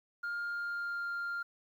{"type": "tone with pitch glide", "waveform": "sine", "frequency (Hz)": [1409, 1396.8], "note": ["F6", "F6"], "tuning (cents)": [15, 0], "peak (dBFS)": -32, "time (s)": [0.23, 1.43], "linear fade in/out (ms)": 10, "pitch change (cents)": -15, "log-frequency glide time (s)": [0.4, 1.09], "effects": ["tanh soft clip ceiling -33 dBFS", "11-bit"]}